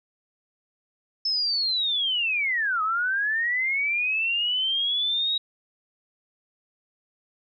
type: linear two-way sweep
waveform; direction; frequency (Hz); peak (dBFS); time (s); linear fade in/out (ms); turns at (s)
sine; down then up; 5280 to 1248 to 3831; -22; 1.25-5.38; 5; 2.82
effects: none